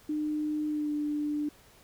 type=tone with pitch glide; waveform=sine; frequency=302.8 to 296.6 Hz; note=D#4 to D4; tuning=-47 to +17 cents; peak=-28 dBFS; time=0.09-1.49 s; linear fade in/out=5 ms; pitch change=-36 cents; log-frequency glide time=0.68-0.92 s; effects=pink hiss -58 dBFS RMS until 1.83 s